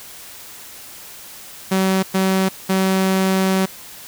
sawtooth tone bursts at uneven times, 190 Hz, F#3, 46 cents sharp, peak -11 dBFS, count 3, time 1.71-2.03 / 2.14-2.49 / 2.69-3.66 s, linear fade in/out 10 ms, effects white hiss -38 dBFS RMS until 4.07 s

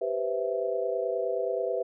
sine chord, C major seventh, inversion second, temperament equal, 392 / 493.9 / 523.3 / 659.3 Hz, G4 / B4 / C5 / E5, 0 / 0 / 0 / 0 cents, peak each -33 / -30 / -34 / -32 dBFS, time 0.01-1.83 s, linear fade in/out 10 ms, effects none

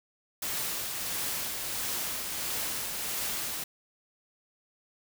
white noise with tremolo, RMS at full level -32 dBFS, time 0.42-3.64 s, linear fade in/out 5 ms, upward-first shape triangle, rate 1.5 Hz, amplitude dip 35%, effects none

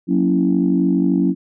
sine chord, F# dominant seventh, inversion none, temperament equal with one note detuned, 182.66 / 233.1 / 277.2 / 329.6 Hz, F#3 / A#3 / C#4 / E4, -22 / 0 / 0 / 0 cents, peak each -17 / -22 / -17 / -20 dBFS, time 0.07-1.35 s, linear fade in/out 50 ms, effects tanh soft clip ceiling -4 dBFS

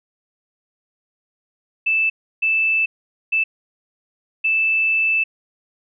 sine tone bursts at uneven times, 2637 Hz, E7, in tune, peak -15 dBFS, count 4, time 1.86-2.1 / 2.42-2.86 / 3.32-3.44 / 4.44-5.24 s, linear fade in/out 10 ms, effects none

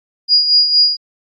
sine tone with tremolo, 4874 Hz, D#8, 37 cents flat, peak -6 dBFS, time 0.28-0.97 s, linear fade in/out 50 ms, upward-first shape sine, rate 4.3 Hz, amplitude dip 60%, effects AAC 64 kbps

